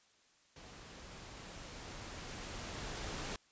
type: noise with level ramp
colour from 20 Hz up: pink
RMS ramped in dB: -54 to -41 dBFS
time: 0.56-3.36 s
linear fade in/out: 2 ms
effects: white hiss -69 dBFS RMS until 3.51 s + resampled to 16000 Hz